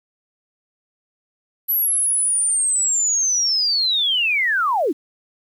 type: linear sweep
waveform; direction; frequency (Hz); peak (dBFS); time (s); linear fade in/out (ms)
sine; down; 11910 to 244.8; -16; 1.68-4.93; 20
effects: 8-bit